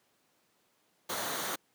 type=noise with comb filter; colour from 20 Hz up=pink; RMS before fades=-35 dBFS; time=1.09-1.56 s; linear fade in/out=10 ms; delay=0.39 ms; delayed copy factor=-0.5; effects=pink hiss -71 dBFS RMS until 1.74 s + high-pass 200 Hz 12 dB/octave